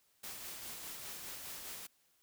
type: noise with tremolo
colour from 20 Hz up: white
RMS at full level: -45 dBFS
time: 0.23-1.87 s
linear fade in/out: 10 ms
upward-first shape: sine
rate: 4.9 Hz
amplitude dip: 30%
effects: white hiss -73 dBFS RMS until 2.22 s